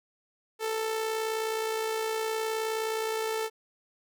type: tone with amplitude modulation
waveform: sawtooth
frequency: 442 Hz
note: A4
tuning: 8 cents sharp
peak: -23 dBFS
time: 0.59-3.5 s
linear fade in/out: 50 ms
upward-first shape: sine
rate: 59.3 Hz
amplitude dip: 40%
effects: none